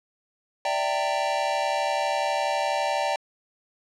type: chord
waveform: square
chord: E half-diminished seventh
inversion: third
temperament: equal with one note detuned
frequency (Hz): 587.3 / 659.3 / 784 / 912.6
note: D5 / E5 / G5 / Bb5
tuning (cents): 0 / 0 / 0 / -37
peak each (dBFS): -29 / -33 / -28 / -30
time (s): 0.65-3.16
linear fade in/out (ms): 2
effects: low-pass 6000 Hz 12 dB/octave